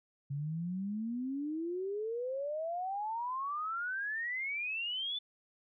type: exponential sweep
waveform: sine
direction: up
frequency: 137.2 to 3530 Hz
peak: -34 dBFS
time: 0.3-5.19 s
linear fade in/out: 10 ms
effects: none